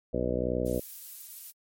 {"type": "harmonic tone", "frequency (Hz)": 61.74, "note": "B1", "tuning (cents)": 0, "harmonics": [1, 2, 3, 4, 5, 6, 7, 8, 9, 10], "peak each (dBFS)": [-36, -37, -37, -35, -37, -36, -38, -32, -36, -37], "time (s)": [0.13, 0.8], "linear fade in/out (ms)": 10}
{"type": "noise", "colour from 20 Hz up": "violet", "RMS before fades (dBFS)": -42, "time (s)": [0.65, 1.52], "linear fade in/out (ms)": 20}
{"effects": ["MP3 64 kbps"]}